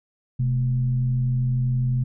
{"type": "tone with frequency modulation", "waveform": "sine", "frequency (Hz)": 127.1, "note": "C3", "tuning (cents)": -50, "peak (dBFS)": -19, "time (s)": [0.39, 2.04], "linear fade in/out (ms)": 10, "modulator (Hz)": 92.4, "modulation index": 0.36, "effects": []}